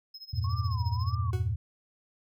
triangle tone with tremolo, 5140 Hz, E8, 45 cents flat, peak -39 dBFS, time 0.14-1.15 s, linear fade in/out 5 ms, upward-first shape sine, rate 14 Hz, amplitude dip 90%
sine chord, E diminished, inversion none, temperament equal with one note detuned, 83.27 / 98 / 116.54 Hz, E2 / G2 / Bb2, +18 / 0 / 0 cents, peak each -31 dBFS, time 0.33-1.56 s, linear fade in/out 10 ms
sine tone with vibrato, 1060 Hz, C6, 22 cents sharp, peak -38 dBFS, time 0.44-1.31 s, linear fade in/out 5 ms, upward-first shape sine, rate 1.7 Hz, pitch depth 200 cents each way
40% pulse tone with exponential decay, 369 Hz, F#4, 5 cents flat, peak -34 dBFS, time 1.33-1.55 s, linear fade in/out 2 ms, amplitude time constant 47 ms
effects none

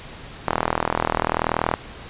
sawtooth tone with band-pass filter, 40.59 Hz, E1, 26 cents flat, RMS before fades -24 dBFS, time 0.47-1.75 s, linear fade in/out 10 ms, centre 1000 Hz, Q 1.5, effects pink hiss -39 dBFS RMS until 2.09 s + resampled to 8000 Hz

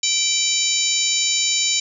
harmonic tone with a mistuned harmonic, 777 Hz, G5, 16 cents flat, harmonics 3 / 4 / 5 / 6 / 7 / 8 / 9, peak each -27 / -27 / -23 / -28 / -26 / -29 / -21 dBFS, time 0.03-1.8 s, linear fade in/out 5 ms, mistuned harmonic 4, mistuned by -33 cents, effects none

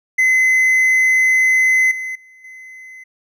triangle tone with level steps, 2042 Hz, C7, 43 cents flat, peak -9 / -21 / -41 / -33 dBFS, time 0.18-3.04 s, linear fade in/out 10 ms, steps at 1.91 / 2.15 / 2.44 s, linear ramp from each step 5 ms, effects none

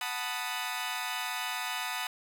15% pulse chord, B dominant seventh, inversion second, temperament equal, 740 / 880 / 987.8 / 1244.5 Hz, F#5 / A5 / B5 / D#6, 0 / 0 / 0 / 0 cents, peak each -32 dBFS, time 0.01-2.07 s, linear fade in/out 2 ms, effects none

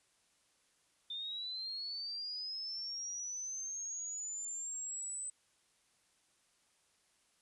sine linear sweep, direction up, 3583 to 8090 Hz, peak -39 dBFS, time 1.1-5.3 s, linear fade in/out 5 ms, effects white hiss -73 dBFS RMS until 7.41 s + resampled to 24000 Hz

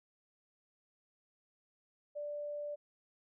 sine tone, 587.3 Hz, D5, in tune, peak -38 dBFS, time 2.15-2.76 s, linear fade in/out 20 ms, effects none

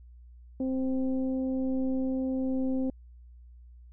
sine tone with frequency modulation, 261.6 Hz, C4, in tune, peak -26 dBFS, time 0.6-2.9 s, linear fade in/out 2 ms, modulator 261 Hz, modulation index 0.67, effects added 60 Hz sine -48 dBFS peak until 3.92 s

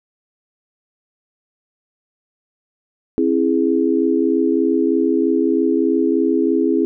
sine chord, C augmented, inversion none, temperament equal with one note detuned, 266.4 / 329.6 / 415.3 Hz, C4 / E4 / G#4, +31 / 0 / 0 cents, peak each -18 / -17 / -19 dBFS, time 3.18-6.85 s, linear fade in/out 0 ms, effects none

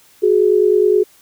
sine tone pair together, 370 / 419.7 Hz, F#4 / G#4, 0 / +18 cents, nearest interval major second, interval 218 cents, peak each -13 / -12 dBFS, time 0.22-1.04 s, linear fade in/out 20 ms, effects white hiss -50 dBFS RMS until 1.21 s

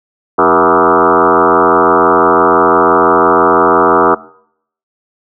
sine tone with frequency modulation, 820 Hz, G#5, 22 cents flat, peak -5 dBFS, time 0.38-4.15 s, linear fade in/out 10 ms, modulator 85.9 Hz, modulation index 6.1, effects noise-tail reverb RT60 0.7 s tail -22 dB re dry

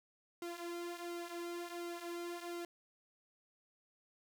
sawtooth tone with flanger, 345.4 Hz, F4, 19 cents flat, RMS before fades -44 dBFS, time 0.42-2.65 s, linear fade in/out 2 ms, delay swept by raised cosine 1.7 to 4.7 ms, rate 1.4 Hz, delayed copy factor -0.7, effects none

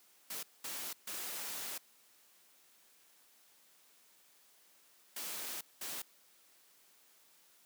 white noise bursts at uneven times, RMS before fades -42 dBFS, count 5, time 0.3-0.43 / 0.64-0.93 / 1.07-1.78 / 5.16-5.61 / 5.81-6.02 s, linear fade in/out 5 ms, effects white hiss -66 dBFS RMS until 7.65 s + high-pass 200 Hz 12 dB/octave

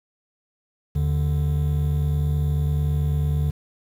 triangle tone pair together, 77.72 / 146.83 Hz, D#2 / D3, -1 / 0 cents, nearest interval major seventh, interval 1101 cents, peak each -20 dBFS, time 0.95-3.51 s, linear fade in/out 10 ms, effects 8-bit

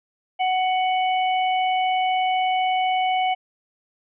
harmonic tone, 744 Hz, F#5, 9 cents sharp, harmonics 1 / 3 / 4, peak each -19 / -29 / -31 dBFS, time 0.39-3.35 s, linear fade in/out 20 ms, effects none

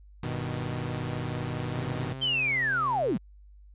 sawtooth chord, G augmented, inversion none, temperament equal, 98 / 123.47 / 155.56 Hz, G2 / B2 / D#3, 0 / 0 / 0 cents, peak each -34 / -29 / -31 dBFS, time 0.23-2.13 s, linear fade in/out 5 ms
sawtooth tone with pitch glide, 132.3 to 131.08 Hz, C3 to C3, +20 to +4 cents, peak -33 dBFS, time 1.74-3.18 s, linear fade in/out 10 ms, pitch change -16 cents, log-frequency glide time 2.44-2.8 s
sine linear sweep, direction down, 3167 to 138.59 Hz, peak -24 dBFS, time 2.21-3.18 s, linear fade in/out 20 ms
effects added 50 Hz sine -49 dBFS peak until 3.74 s + resampled to 8000 Hz

